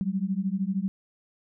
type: beating tone pair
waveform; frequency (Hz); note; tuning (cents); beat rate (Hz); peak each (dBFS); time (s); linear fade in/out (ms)
sine; 186 / 199; F#3 / G3; +9 / +26; 13; -28; 0.01-0.88; 0
effects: none